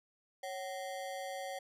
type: ring-modulated tone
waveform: square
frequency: 655 Hz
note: E5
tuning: 11 cents flat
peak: -37 dBFS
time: 0.43-1.59 s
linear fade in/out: 5 ms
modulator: 103 Hz
effects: resampled to 32000 Hz